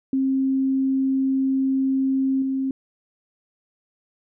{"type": "tone with level steps", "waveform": "sine", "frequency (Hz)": 266.8, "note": "C4", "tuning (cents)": 34, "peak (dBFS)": [-18, -21], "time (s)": [0.13, 2.71], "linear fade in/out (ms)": 2, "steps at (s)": 2.42, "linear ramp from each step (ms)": 2, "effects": []}